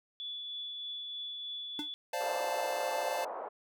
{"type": "tone with tremolo", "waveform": "sine", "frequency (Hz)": 3440, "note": "A7", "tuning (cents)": -40, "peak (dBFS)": -37, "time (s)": [0.2, 1.94], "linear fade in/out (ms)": 0, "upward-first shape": "triangle", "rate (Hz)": 3.2, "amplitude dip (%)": 25}
{"type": "tone with exponential decay", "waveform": "square", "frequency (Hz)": 297.4, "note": "D4", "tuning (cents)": 22, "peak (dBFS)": -34, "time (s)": [1.79, 1.9], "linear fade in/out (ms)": 2, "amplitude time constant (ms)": 23}
{"type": "chord", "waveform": "square", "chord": "D minor seventh", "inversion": "third", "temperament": "equal", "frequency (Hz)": [523.3, 587.3, 698.5, 880], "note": ["C5", "D5", "F5", "A5"], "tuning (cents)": [0, 0, 0, 0], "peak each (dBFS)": -39, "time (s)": [2.13, 3.25], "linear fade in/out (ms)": 5}
{"type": "band-pass noise", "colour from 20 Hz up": "pink", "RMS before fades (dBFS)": -40, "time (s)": [2.2, 3.49], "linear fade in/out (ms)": 10, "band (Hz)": [530, 1000], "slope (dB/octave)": 24}
{"effects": []}